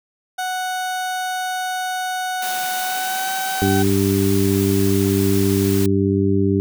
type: tone with pitch glide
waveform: 30% pulse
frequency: 740 to 762.6 Hz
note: F#5 to G5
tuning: 0 to -48 cents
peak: -19 dBFS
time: 0.38-3.83 s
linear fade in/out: 10 ms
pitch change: +52 cents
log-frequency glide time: 2.81-3.29 s
type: high-pass noise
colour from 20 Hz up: white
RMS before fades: -29 dBFS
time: 2.42-5.86 s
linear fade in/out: 2 ms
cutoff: 150 Hz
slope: 48 dB/octave
type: harmonic tone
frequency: 98 Hz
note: G2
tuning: in tune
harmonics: 1 / 2 / 3 / 4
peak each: -20 / -20 / -20 / -20 dBFS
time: 3.62-6.6 s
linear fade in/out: 0 ms
effects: none